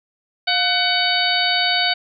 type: harmonic tone with a mistuned harmonic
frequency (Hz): 750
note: F#5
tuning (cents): +23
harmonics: 1 / 2 / 3 / 4 / 5 / 6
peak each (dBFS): -23 / -23 / -23 / -23 / -23 / -23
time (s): 0.47-1.94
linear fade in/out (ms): 10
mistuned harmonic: 1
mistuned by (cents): -93
effects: none